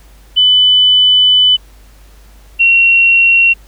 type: tone pair in turn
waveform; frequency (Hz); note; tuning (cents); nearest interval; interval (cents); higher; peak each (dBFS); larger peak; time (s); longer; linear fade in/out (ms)
sine; 3000 / 2735; F#7 / F7; +23 / -37; major second; 160; first; -5; neither; 0.36-1.57 / 2.59-3.54; first; 20
effects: added 50 Hz sine -38 dBFS peak until 3.67 s + pink hiss -47 dBFS RMS until 3.67 s